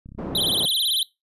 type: click train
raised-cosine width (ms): 5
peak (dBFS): -29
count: 15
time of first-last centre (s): 0.06-0.479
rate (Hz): 33.4
type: band-pass noise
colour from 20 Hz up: pink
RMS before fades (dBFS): -31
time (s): 0.18-0.66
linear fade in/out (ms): 10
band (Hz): 150 to 600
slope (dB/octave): 12
type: tone with vibrato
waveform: square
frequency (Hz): 3520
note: A7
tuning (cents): 0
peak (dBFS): -20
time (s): 0.35-1.03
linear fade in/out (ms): 2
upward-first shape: sine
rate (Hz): 18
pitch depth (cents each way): 240
effects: noise-tail reverb RT60 0.2 s tail -21 dB re dry + resampled to 32000 Hz